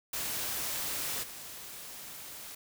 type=noise with level steps; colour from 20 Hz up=white; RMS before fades=-35 / -45 dBFS; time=0.13-2.55 s; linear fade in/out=5 ms; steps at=1.22 s; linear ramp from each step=20 ms; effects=none